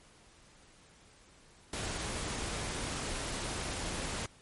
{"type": "noise", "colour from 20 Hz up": "pink", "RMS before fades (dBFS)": -37, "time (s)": [1.73, 4.26], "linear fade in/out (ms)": 2, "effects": ["pink hiss -60 dBFS RMS until 4.41 s", "MP3 48 kbps"]}